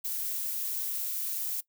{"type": "noise", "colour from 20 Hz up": "violet", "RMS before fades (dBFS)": -33, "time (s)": [0.04, 1.61], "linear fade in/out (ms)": 10, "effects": ["noise-tail reverb RT60 0.1 s tail -20 dB re dry"]}